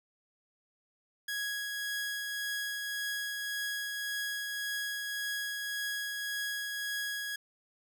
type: tone with tremolo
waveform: sawtooth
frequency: 1661.2 Hz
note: G#6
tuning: in tune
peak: -29 dBFS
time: 1.28-7.36 s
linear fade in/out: 5 ms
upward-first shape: triangle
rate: 1.8 Hz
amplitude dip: 30%
effects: none